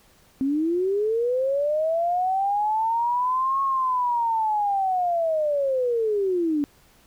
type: linear two-way sweep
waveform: sine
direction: up then down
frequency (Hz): 261.6 to 1096 to 282.1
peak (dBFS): -20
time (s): 0.41-6.64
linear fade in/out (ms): 0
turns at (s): 3.62
effects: pink hiss -57 dBFS RMS until 7.06 s

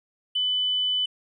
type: tone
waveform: triangle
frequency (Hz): 3000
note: F#7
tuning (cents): +23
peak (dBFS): -18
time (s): 0.35-1.06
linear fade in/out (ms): 10
effects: tanh soft clip ceiling -20 dBFS + resampled to 24000 Hz

